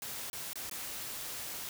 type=noise with dropouts; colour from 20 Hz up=white; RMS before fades=-41 dBFS; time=0.02-1.69 s; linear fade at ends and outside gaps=1 ms; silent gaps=0.3-0.33 / 0.532-0.556 / 0.697-0.712 s; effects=none